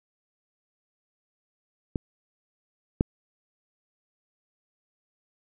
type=clicks; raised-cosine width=3 ms; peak=-14 / -7 dBFS; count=2; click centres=1.958 / 3.009 s; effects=none